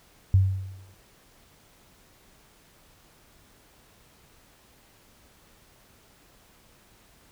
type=tone with exponential decay; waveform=sine; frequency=95.4 Hz; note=G2; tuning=47 cents flat; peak=-13 dBFS; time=0.34-0.94 s; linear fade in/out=0 ms; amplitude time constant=130 ms; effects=pink hiss -58 dBFS RMS until 7.31 s